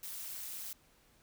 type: noise with amplitude modulation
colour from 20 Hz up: blue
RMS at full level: -40 dBFS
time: 0.03-0.73 s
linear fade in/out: 2 ms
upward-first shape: sine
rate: 199 Hz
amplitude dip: 75%
effects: pink hiss -67 dBFS RMS until 1.22 s